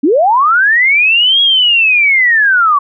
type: linear two-way sweep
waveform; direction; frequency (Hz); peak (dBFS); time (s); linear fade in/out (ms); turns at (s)
sine; up then down; 250.5 to 3322 to 1106; -6; 0.03-2.79; 10; 1.41
effects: none